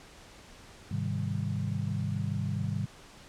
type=chord; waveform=sine; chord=Ab major seventh; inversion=none; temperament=equal; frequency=103.83 / 130.81 / 155.56 / 196 Hz; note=Ab2 / C3 / Eb3 / G3; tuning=0 / 0 / 0 / 0 cents; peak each=-33 / -35 / -35 / -36 dBFS; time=0.91-2.86 s; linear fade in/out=5 ms; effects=pink hiss -52 dBFS RMS until 3.28 s + low-pass 8000 Hz 12 dB/octave